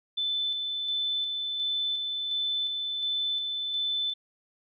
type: tone with tremolo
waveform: sine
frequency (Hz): 3518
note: A7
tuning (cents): -1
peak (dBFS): -26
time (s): 0.17-4.14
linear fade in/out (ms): 10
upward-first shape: square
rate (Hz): 1.4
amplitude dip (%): 30
effects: none